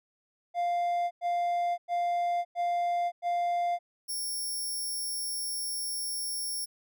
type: tone bursts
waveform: triangle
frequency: 698.5 Hz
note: F5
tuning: in tune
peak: -24 dBFS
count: 5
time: 0.54-3.79 s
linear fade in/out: 50 ms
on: 570 ms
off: 100 ms
type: tone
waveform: 10% pulse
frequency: 5480 Hz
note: F8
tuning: 34 cents flat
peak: -26 dBFS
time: 4.08-6.66 s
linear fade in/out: 20 ms
effects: none